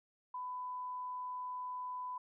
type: tone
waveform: sine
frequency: 1000 Hz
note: B5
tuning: 21 cents sharp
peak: -39 dBFS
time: 0.34-2.18 s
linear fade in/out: 5 ms
effects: none